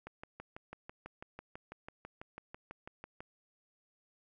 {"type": "click train", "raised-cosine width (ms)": 0.5, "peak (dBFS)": -30, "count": 20, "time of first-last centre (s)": [0.07, 3.205], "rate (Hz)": 6.06, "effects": []}